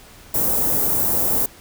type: band-stop noise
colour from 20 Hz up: white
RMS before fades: -19 dBFS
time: 0.34-1.46 s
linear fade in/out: 5 ms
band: 660 to 14000 Hz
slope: 12 dB/octave
effects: pink hiss -45 dBFS RMS until 1.6 s